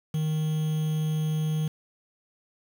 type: tone with quantisation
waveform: triangle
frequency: 155.56 Hz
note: D#3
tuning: in tune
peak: -22 dBFS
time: 0.14-1.68 s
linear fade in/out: 5 ms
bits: 7
effects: none